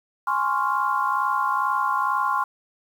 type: chord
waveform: sine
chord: Db major seventh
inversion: second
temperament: equal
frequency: 830.6 / 1046.5 / 1108.7 / 1396.9 Hz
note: Ab5 / C6 / Db6 / F6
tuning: 0 / 0 / 0 / 0 cents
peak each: -28 / -23 / -26 / -28 dBFS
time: 0.27-2.44 s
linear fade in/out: 5 ms
effects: 8-bit